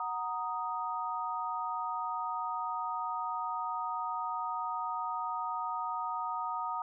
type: chord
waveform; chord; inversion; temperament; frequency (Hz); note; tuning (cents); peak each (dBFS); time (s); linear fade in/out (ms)
sine; D# minor; first; equal; 740 / 932.3 / 1244.5; F#5 / A#5 / D#6; 0 / 0 / 0; -40 / -36 / -36; 0-6.82; 2
effects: none